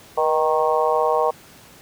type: harmonic tone with a mistuned harmonic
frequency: 155.56 Hz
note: D#3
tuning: in tune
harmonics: 3 / 4 / 5 / 6 / 7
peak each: -21 / -22 / -23 / -24 / -24 dBFS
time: 0.17-1.31 s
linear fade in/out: 10 ms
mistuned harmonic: 3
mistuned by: +43 cents
effects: pink hiss -46 dBFS RMS until 1.81 s + high-pass 80 Hz 12 dB/octave